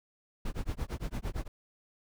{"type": "noise with tremolo", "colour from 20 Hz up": "brown", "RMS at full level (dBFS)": -31, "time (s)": [0.45, 1.48], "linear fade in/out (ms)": 5, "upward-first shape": "sine", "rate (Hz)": 8.8, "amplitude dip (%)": 100, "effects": []}